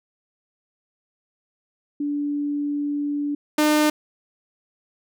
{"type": "tone pair in turn", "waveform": ["sine", "sawtooth"], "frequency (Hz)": [290, 302.5], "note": ["D4", "D#4"], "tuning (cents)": [-22, -49], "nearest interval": "minor second", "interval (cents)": 73, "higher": "second", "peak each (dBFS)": [-22, -12], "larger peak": "second", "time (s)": [[2, 3.35], [3.58, 3.9]], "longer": "first", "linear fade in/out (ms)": 5, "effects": []}